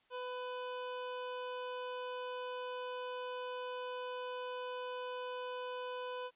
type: tone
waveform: 25% pulse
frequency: 500 Hz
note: B4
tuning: 21 cents sharp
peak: -36 dBFS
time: 0.1-6.31 s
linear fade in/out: 50 ms
effects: white hiss -72 dBFS RMS until 6.35 s + resampled to 8000 Hz